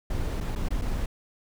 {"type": "noise with dropouts", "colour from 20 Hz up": "brown", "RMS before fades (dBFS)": -28, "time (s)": [0.1, 1.06], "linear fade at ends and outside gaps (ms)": 5, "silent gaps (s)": [[0.404, 0.408], [0.552, 0.558], [0.686, 0.705], [0.814, 0.818]], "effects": []}